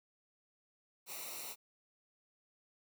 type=noise with comb filter; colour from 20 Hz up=white; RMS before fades=-45 dBFS; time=1.06-1.56 s; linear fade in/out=50 ms; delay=0.61 ms; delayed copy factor=-0.75; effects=none